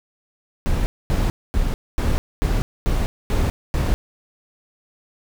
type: noise bursts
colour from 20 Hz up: brown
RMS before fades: -19 dBFS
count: 8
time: 0.66-3.94 s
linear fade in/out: 0 ms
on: 200 ms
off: 240 ms
effects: none